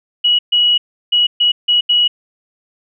sine tone bursts at uneven times, 2918 Hz, F#7, 25 cents flat, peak -9 dBFS, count 6, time 0.24-0.39 / 0.52-0.78 / 1.12-1.27 / 1.4-1.52 / 1.68-1.81 / 1.89-2.08 s, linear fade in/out 10 ms, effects none

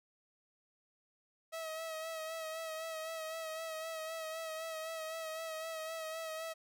sawtooth tone with vibrato, 642 Hz, E5, 46 cents flat, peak -36 dBFS, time 1.52-6.54 s, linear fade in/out 20 ms, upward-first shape sine, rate 3.9 Hz, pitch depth 32 cents each way, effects none

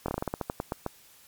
slowing click train, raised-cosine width 1 ms, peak -15 dBFS, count 13, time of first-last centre 0.06-0.863 s, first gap 23 ms, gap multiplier 1.18, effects white hiss -56 dBFS RMS until 1.27 s + MP3 96 kbps

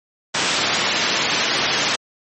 white low-pass noise, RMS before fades -20 dBFS, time 0.34-1.96 s, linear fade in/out 10 ms, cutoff 4700 Hz, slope 12 dB/octave, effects high-pass 150 Hz 12 dB/octave + MP3 32 kbps

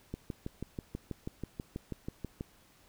click train, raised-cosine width 3 ms, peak -24 dBFS, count 15, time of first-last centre 0.14-2.409 s, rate 6.17 Hz, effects pink hiss -63 dBFS RMS until 2.88 s

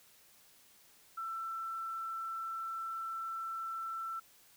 sine tone, 1337 Hz, E6, 24 cents sharp, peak -37 dBFS, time 1.17-4.2 s, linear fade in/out 10 ms, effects white hiss -63 dBFS RMS until 4.56 s

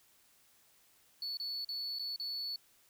sine tone with dropouts, 4435 Hz, C#8, in tune, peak -34 dBFS, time 1.22-2.56 s, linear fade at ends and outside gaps 2 ms, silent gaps 1.371-1.399 / 1.647-1.689 / 1.987-1.994 / 2.161-2.198 s, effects tanh soft clip ceiling -35 dBFS + white hiss -67 dBFS RMS until 2.89 s

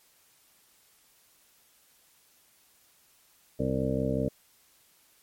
harmonic tone, 65.41 Hz, C2, in tune, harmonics 1 / 2 / 3 / 4 / 5 / 7 / 8 / 9, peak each -38 / -32 / -33 / -32 / -38 / -33 / -37 / -34 dBFS, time 3.59-4.29 s, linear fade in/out 10 ms, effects white hiss -63 dBFS RMS until 5.22 s + MP3 64 kbps

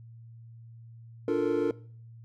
triangle chord, Bb major seventh, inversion first, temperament equal, 293.7 / 349.2 / 440 / 466.2 Hz, D4 / F4 / A4 / Bb4, 0 / 0 / 0 / 0 cents, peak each -28 dBFS, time 1.28-1.71 s, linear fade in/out 2 ms, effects noise-tail reverb RT60 0.5 s tail -20 dB re dry + added 115 Hz sine -46 dBFS peak until 2.24 s

